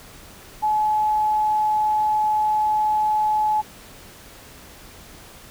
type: tone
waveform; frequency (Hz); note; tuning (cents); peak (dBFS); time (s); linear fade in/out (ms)
sine; 854; G#5; +48; -17; 0.62-3.62; 20
effects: pink hiss -44 dBFS RMS until 5.5 s